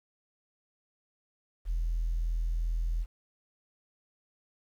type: tone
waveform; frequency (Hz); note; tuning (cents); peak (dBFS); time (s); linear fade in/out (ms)
sine; 41.37; E1; +7; -26; 1.65-3.06; 50
effects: tanh soft clip ceiling -24 dBFS + 10-bit